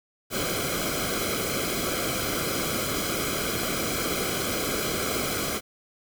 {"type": "noise with comb filter", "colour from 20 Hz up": "pink", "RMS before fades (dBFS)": -28, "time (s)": [0.3, 5.61], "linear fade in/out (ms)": 50, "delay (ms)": 1.1, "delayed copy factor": -0.8, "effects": []}